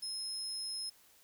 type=tone; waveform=35% pulse; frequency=5160 Hz; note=E8; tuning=38 cents flat; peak=-35 dBFS; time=0.02-0.9 s; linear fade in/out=10 ms; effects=white hiss -64 dBFS RMS until 1.23 s